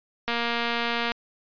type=click train; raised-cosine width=0.3 ms; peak=-11 dBFS; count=198; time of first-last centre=0.28-1.118 s; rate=235 Hz; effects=resampled to 11025 Hz